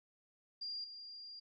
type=tone with level steps; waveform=sine; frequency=4791 Hz; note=D8; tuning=34 cents sharp; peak=-40 / -48 dBFS; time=0.61-1.4 s; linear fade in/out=10 ms; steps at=0.84 s; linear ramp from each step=2 ms; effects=none